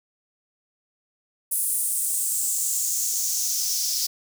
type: noise with high-pass filter sweep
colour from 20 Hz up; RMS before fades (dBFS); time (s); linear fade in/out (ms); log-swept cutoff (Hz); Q
white; -25; 1.51-4.07; 10; 10000 to 5100; 3.5
effects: none